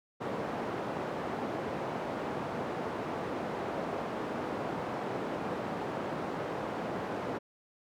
white band-pass noise, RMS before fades -36 dBFS, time 0.2-7.39 s, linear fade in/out 20 ms, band 150 to 740 Hz, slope 12 dB/octave, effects none

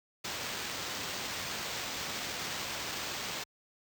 white noise with sample-and-hold, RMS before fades -38 dBFS, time 0.24-3.44 s, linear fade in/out 10 ms, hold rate 11025 Hz, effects high-pass 60 Hz 12 dB/octave

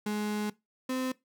35% pulse tone pair in turn, 210 / 257.9 Hz, G#3 / C4, +19 / -25 cents, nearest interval major third, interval 356 cents, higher second, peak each -28 dBFS, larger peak neither, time 0.06-0.5 / 0.89-1.12 s, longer first, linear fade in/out 5 ms, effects noise-tail reverb RT60 0.2 s tail -20 dB re dry

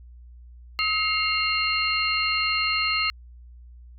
sine tone cluster, 1276 / 2142 / 2778 / 4210 Hz, D#6 / C7 / F7 / C8, +43 / +40 / -10 / +10 cents, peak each -28 / -27 / -26 / -27 dBFS, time 0.79-3.1 s, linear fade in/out 0 ms, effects added 60 Hz sine -43 dBFS peak until 3.98 s

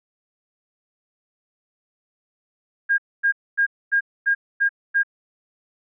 sine tone bursts, 1619 Hz, G#6, 45 cents flat, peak -15 dBFS, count 7, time 2.89-5.034 s, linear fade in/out 20 ms, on 92 ms, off 250 ms, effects none

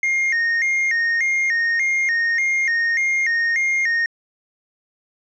triangle tone with vibrato, 1983 Hz, B6, 7 cents sharp, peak -15 dBFS, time 0.03-4.06 s, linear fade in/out 2 ms, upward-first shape square, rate 1.7 Hz, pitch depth 120 cents each way, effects resampled to 16000 Hz + 9-bit

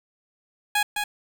15% pulse tone with echo, 830.6 Hz, G#5, in tune, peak -13 dBFS, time 0.75-0.83 s, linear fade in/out 5 ms, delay 210 ms, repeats 1, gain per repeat -5 dB, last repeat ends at 1.04 s, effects 7-bit

